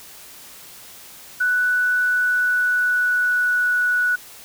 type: tone with pitch glide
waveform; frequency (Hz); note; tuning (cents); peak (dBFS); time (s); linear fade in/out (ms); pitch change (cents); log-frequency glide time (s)
sine; 1484 to 1472.9; F#6 to F#6; +5 to -8; -16; 1.4-4.16; 10; -13; 1.97-3.73
effects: white hiss -42 dBFS RMS until 4.44 s